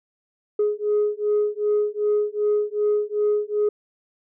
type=beating tone pair; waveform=sine; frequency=417 / 419.6 Hz; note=G#4 / G#4; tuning=+7 / +18 cents; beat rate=2.6 Hz; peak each=-21 dBFS; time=0.59-3.69 s; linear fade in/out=5 ms; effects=tanh soft clip ceiling -14 dBFS